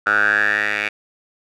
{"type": "tone with band-pass filter sweep", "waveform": "10% pulse", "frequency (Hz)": 104.1, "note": "G#2", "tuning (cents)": 5, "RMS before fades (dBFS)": -18, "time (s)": [0.06, 0.89], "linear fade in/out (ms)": 10, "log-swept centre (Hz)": [1400, 2200], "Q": 8.5, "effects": []}